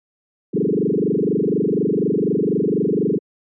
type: tone with frequency modulation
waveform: sine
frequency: 302.5 Hz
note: D#4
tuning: 49 cents flat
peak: -15 dBFS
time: 0.53-3.19 s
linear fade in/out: 20 ms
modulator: 24.1 Hz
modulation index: 6.2
effects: high-pass 150 Hz 12 dB/octave